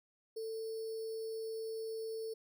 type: tone with sample-and-hold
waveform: sine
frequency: 445.5 Hz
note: A4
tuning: 22 cents sharp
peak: -38 dBFS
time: 0.36-2.34 s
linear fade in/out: 10 ms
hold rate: 4900 Hz
effects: none